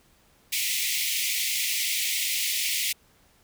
pink high-pass noise, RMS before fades -27 dBFS, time 0.52-2.93 s, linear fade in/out 10 ms, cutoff 2000 Hz, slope 96 dB/octave, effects pink hiss -61 dBFS RMS until 3.43 s

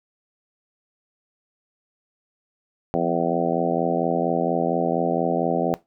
harmonic tone with a mistuned harmonic, 84.3 Hz, E2, 39 cents sharp, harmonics 2 / 3 / 4 / 5 / 6 / 7 / 8 / 9, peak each -28 / -28 / -28 / -28 / -28 / -28 / -28 / -28 dBFS, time 2.94-5.74 s, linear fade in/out 0 ms, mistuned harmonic 2, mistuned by +36 cents, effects noise-tail reverb RT60 0.2 s tail -18 dB re dry

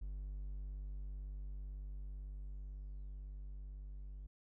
triangle tone with level ramp, 49 Hz, G1, in tune, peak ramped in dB -39 to -44 dBFS, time 0.01-4.27 s, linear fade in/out 10 ms, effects none

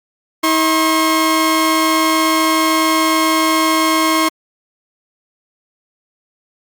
sawtooth tone pair together, 319.8 / 1075.7 Hz, D#4 / C6, +48 / +48 cents, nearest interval octave + major sixth, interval 2100 cents, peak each -11 dBFS, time 0.43-4.29 s, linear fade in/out 10 ms, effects Opus 48 kbps

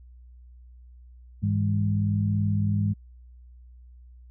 sine tone cluster, 102.2 / 160.4 / 203.5 Hz, G#2 / E3 / G#3, -27 / -47 / -35 cents, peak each -23 / -31 / -27 dBFS, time 1.42-2.94 s, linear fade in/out 20 ms, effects added 61 Hz sine -46 dBFS peak until 4.3 s

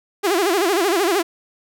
sawtooth tone with vibrato, 370 Hz, F#4, in tune, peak -12 dBFS, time 0.23-1.23 s, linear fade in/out 20 ms, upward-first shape sine, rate 13 Hz, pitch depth 200 cents each way, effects none

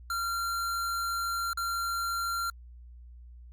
square tone with dropouts, 1377 Hz, F6, 25 cents flat, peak -30 dBFS, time 0.1-2.5 s, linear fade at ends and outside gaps 2 ms, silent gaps 1.532-1.573 s, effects added 60 Hz sine -46 dBFS peak until 3.52 s + Opus 48 kbps

